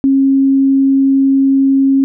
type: tone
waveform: sine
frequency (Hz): 271.1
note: C#4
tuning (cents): -38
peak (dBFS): -7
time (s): 0.04-2.04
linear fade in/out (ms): 0
effects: none